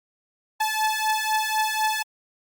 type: beating tone pair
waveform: sawtooth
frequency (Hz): 865 / 869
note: A5 / A5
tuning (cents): -30 / -22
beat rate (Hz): 4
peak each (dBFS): -21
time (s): 0.6-2.03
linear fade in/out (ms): 10
effects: Opus 48 kbps